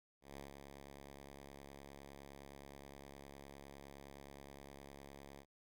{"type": "tone with ADSR envelope", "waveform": "5% pulse", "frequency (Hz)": 69.7, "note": "C#2", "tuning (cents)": 10, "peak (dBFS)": -37, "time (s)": [0.21, 5.46], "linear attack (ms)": 160, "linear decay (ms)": 150, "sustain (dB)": -5, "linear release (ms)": 68, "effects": []}